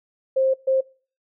sine tone bursts at uneven times, 529 Hz, C5, 19 cents sharp, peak -16 dBFS, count 2, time 0.36-0.54 / 0.67-0.81 s, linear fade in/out 10 ms, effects noise-tail reverb RT60 0.4 s tail -23 dB re dry

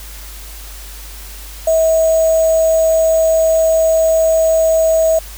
sine tone with sample-and-hold, 645 Hz, E5, 38 cents flat, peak -9 dBFS, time 1.67-5.19 s, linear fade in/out 5 ms, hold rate 7350 Hz, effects added 50 Hz sine -31 dBFS peak until 5.37 s + white hiss -35 dBFS RMS until 5.37 s

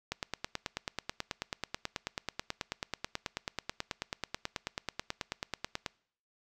click train, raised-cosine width 0.2 ms, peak -16 dBFS, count 54, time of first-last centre 0.12-5.862 s, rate 9.23 Hz, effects noise-tail reverb RT60 0.6 s tail -24 dB re dry

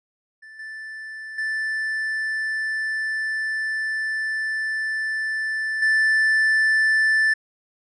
triangle tone with level steps, 1760 Hz, A6, in tune, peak -39 / -31 / -21 / -14 dBFS, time 0.42-7.34 s, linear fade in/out 10 ms, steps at 0.59 / 1.38 / 5.82 s, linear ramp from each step 5 ms, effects resampled to 24000 Hz

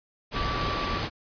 sine tone in noise, 1157 Hz, D6, 26 cents flat, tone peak -31 dBFS, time 0.33-1.02 s, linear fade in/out 50 ms, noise pink, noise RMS -29 dBFS, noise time 0.31-1.1 s, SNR -5 dB, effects resampled to 11025 Hz

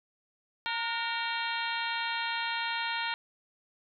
harmonic tone with a mistuned harmonic, 460.7 Hz, A#4, 20 cents flat, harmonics 2 / 3 / 4 / 5 / 6 / 7 / 8 / 9, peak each -35 / -37 / -38 / -39 / -40 / -40 / -41 / -42 dBFS, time 0.66-3.14 s, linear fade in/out 0 ms, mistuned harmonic 3, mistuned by +61 cents, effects none

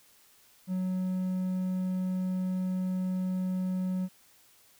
triangle tone, 185 Hz, F#3, in tune, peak -26 dBFS, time 0.67-4.09 s, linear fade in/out 50 ms, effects white hiss -61 dBFS RMS until 4.79 s

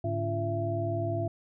sine tone cluster, 106.3 / 145.9 / 283.6 / 343.9 / 670 Hz, G#2 / D3 / C#4 / F4 / E5, +41 / -11 / +40 / -27 / +28 cents, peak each -31 / -40 / -40 / -35 / -32 dBFS, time 0.04-1.28 s, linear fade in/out 5 ms, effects none

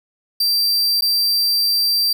45% pulse tone with dropouts, 4699 Hz, D8, in tune, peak -14 dBFS, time 0.4-2.13 s, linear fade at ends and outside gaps 5 ms, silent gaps 1.01-1.021 s, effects none

